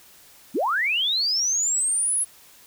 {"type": "linear sweep", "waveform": "sine", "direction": "up", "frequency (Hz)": [179.8, 10810], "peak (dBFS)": -20, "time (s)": [0.54, 2.25], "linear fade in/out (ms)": 20, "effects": ["white hiss -51 dBFS RMS until 2.66 s"]}